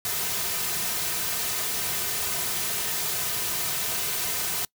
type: noise with comb filter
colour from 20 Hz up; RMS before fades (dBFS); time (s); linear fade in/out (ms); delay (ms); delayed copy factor
white; -28; 0.05-4.65; 2; 3.6; -0.6
effects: noise-tail reverb RT60 0.1 s tail -25 dB re dry